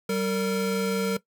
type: tone pair together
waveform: square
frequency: 192.6 / 457.8 Hz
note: G3 / A#4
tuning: -30 / -31 cents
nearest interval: octave + minor third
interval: 1499 cents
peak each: -28 / -26 dBFS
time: 0.09-1.17 s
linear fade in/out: 5 ms
effects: noise-tail reverb RT60 0.1 s tail -17 dB re dry